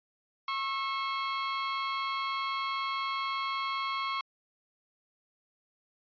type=tone pair together; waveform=sawtooth; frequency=1089 / 1318.5 Hz; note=C#6 / E6; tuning=-31 / 0 cents; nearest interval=minor third; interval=331 cents; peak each=-27 / -36 dBFS; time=0.48-4.21 s; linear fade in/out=2 ms; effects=resampled to 11025 Hz